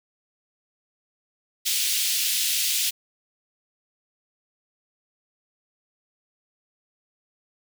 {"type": "high-pass noise", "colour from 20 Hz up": "pink", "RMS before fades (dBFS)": -24, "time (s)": [1.65, 2.91], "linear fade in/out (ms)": 20, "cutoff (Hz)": 2800, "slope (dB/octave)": 24, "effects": []}